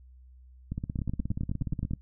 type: two click trains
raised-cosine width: 5 ms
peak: -20 / -18 dBFS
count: 21 / 10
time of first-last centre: 0.72-1.91 / 0.99-1.935 s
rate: 16.8 / 9.52 Hz
effects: noise-tail reverb RT60 0.1 s tail -20 dB re dry + added 63 Hz sine -50 dBFS peak until 2.01 s